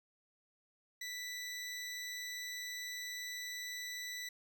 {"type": "tone", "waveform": "20% pulse", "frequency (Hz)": 1975.5, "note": "B6", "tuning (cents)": 0, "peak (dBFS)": -36, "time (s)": [1.01, 4.29], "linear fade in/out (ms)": 5, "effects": []}